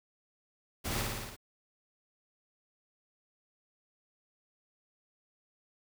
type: noise with echo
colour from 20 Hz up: pink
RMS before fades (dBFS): -36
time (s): 0.84-1.03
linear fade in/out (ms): 20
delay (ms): 56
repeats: 6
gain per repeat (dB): -2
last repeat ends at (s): 1.366
effects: none